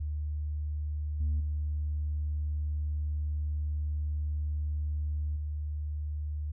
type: tone with level steps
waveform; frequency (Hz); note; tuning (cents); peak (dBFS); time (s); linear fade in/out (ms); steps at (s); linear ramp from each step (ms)
sine; 75; D2; +37; -30 / -24 / -28 / -31; 0-6.52; 10; 1.2 / 1.4 / 5.36; 5
effects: tanh soft clip ceiling -24 dBFS